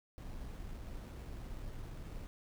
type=noise with sample-and-hold; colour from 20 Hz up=brown; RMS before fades=-45 dBFS; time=0.18-2.27 s; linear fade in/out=0 ms; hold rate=4900 Hz; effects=none